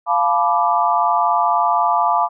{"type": "chord", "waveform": "sine", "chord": "B half-diminished seventh", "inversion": "second", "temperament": "equal with one note detuned", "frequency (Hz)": [698.5, 863.9, 987.8, 1174.7], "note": ["F5", "A5", "B5", "D6"], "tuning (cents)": [0, -32, 0, 0], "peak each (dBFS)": -19, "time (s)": [0.06, 2.29], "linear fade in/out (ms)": 50, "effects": []}